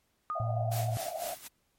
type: tone with exponential decay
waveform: sine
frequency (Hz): 1230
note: D#6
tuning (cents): -20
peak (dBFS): -29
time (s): 0.3-0.76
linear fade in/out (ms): 0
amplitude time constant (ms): 100
type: band-pass noise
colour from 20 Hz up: white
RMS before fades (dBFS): -37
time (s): 0.35-1.35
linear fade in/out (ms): 10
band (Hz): 630 to 720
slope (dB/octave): 96
type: tone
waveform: sine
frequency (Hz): 113.7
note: A#2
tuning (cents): -43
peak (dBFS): -29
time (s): 0.4-0.97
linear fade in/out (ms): 0
type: noise with tremolo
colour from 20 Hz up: white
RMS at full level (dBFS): -39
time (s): 0.71-1.48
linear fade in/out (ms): 10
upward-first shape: sine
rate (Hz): 4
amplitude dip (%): 80
effects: pink hiss -74 dBFS RMS until 1.78 s + MP3 64 kbps